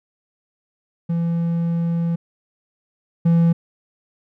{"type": "tone pair in turn", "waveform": "triangle", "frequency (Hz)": [168.5, 167.91], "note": ["E3", "E3"], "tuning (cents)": [38, 32], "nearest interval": "unison", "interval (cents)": 6, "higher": "first", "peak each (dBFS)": [-16, -10], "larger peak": "second", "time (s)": [[1.09, 2.16], [3.25, 3.53]], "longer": "first", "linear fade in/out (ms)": 10, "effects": []}